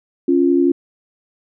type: tone pair together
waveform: sine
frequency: 276.1 / 347.9 Hz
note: C#4 / F4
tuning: -7 / -7 cents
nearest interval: major third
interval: 400 cents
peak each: -14 dBFS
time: 0.28-0.72 s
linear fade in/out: 5 ms
effects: none